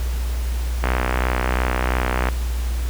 click train, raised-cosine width 0.5 ms, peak -5 dBFS, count 92, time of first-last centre 0.84-2.287 s, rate 62.9 Hz, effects added 60 Hz sine -20 dBFS peak until 2.89 s + pink hiss -36 dBFS RMS until 2.89 s

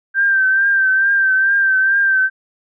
sine tone with vibrato, 1568 Hz, G6, in tune, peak -11 dBFS, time 0.14-2.3 s, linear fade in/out 50 ms, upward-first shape triangle, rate 2.3 Hz, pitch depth 48 cents each way, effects none

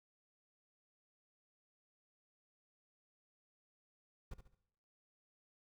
brown noise with echo, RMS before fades -45 dBFS, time 4.31-4.34 s, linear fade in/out 5 ms, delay 70 ms, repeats 3, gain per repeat -9 dB, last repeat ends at 4.55 s, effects noise-tail reverb RT60 0.8 s tail -18 dB re dry

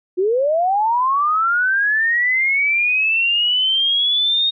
sine linear sweep, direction up, 349.2 to 3729 Hz, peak -14 dBFS, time 0.17-4.51 s, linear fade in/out 20 ms, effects none

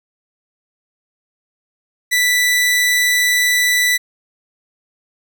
sawtooth tone, 1975.5 Hz, B6, in tune, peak -9 dBFS, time 2.11-3.98 s, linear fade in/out 20 ms, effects none

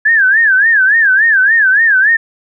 sine tone with vibrato, 1671 Hz, G#6, 10 cents sharp, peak -6 dBFS, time 0.05-2.17 s, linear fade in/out 10 ms, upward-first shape sine, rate 3.5 Hz, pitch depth 180 cents each way, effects none

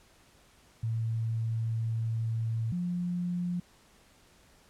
sine tone pair in turn, 113.2 / 176.71 Hz, A2 / F3, +50 / +21 cents, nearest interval minor sixth, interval 771 cents, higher second, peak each -28 / -29 dBFS, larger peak first, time 0.83-2.72 / 2.72-3.6 s, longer first, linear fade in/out 5 ms, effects pink hiss -61 dBFS RMS until 4.69 s + low-pass 11000 Hz 12 dB/octave

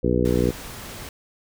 harmonic tone, 61 Hz, B1, 21 cents flat, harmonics 1 / 2 / 3 / 4 / 5 / 6 / 7 / 8, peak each -26 / -26 / -26 / -26 / -26 / -26 / -26 / -26 dBFS, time 0.03-0.51 s, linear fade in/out 10 ms
pink noise, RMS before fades -37 dBFS, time 0.25-1.09 s, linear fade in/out 2 ms
effects none

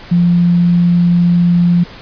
sine tone, 173.9 Hz, F3, 7 cents flat, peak -7 dBFS, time 0.11-1.84 s, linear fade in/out 10 ms, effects pink hiss -34 dBFS RMS until 2.01 s + resampled to 11025 Hz

